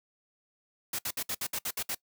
white noise bursts, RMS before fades -33 dBFS, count 9, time 0.93-1.948 s, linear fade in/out 5 ms, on 58 ms, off 62 ms, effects noise-tail reverb RT60 0.1 s tail -21 dB re dry

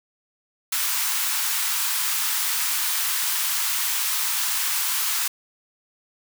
white high-pass noise, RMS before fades -24 dBFS, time 0.72-5.28 s, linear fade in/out 5 ms, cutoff 870 Hz, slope 48 dB/octave, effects none

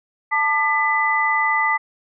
sine tone cluster, 884 / 1199 / 1998 Hz, A5 / D6 / B6, +8 / +36 / +20 cents, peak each -21 / -22 / -19 dBFS, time 0.31-1.78 s, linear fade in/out 20 ms, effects none

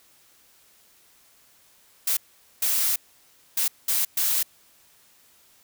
blue noise bursts at uneven times, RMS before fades -23 dBFS, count 5, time 2.07-2.17 / 2.62-2.96 / 3.57-3.68 / 3.88-4.05 / 4.17-4.43 s, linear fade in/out 5 ms, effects white hiss -58 dBFS RMS until 5.63 s

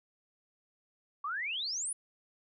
sine exponential sweep, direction up, 1101 to 10260 Hz, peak -33 dBFS, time 1.24-1.93 s, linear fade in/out 5 ms, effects none

